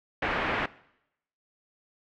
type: low-pass noise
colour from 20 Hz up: white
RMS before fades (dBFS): -29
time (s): 0.22-0.66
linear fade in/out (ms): 5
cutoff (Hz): 2300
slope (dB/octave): 24
effects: noise-tail reverb RT60 0.8 s tail -20 dB re dry